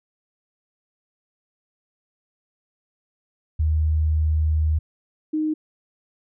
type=tone pair in turn; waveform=sine; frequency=77.78 / 309.4 Hz; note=D#2 / D#4; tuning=0 / -10 cents; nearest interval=2 octaves; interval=2390 cents; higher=second; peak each=-17 / -20 dBFS; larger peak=first; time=3.59-4.79 / 5.33-5.54 s; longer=first; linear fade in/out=10 ms; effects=none